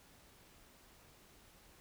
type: silence
effects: pink hiss -63 dBFS RMS until 1.8 s